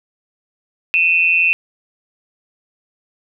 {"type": "tone pair together", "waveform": "sine", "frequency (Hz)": [2506, 2677], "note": ["D#7", "E7"], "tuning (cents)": [12, 26], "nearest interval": "minor second", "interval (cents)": 114, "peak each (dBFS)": -14, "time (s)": [0.94, 1.53], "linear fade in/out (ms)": 0, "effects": []}